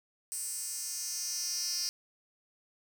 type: tone with high-pass filter sweep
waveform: 10% pulse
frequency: 353.7 Hz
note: F4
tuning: 22 cents sharp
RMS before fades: -36 dBFS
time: 0.32-1.89 s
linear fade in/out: 0 ms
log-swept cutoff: 8100 to 5200 Hz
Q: 4
effects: none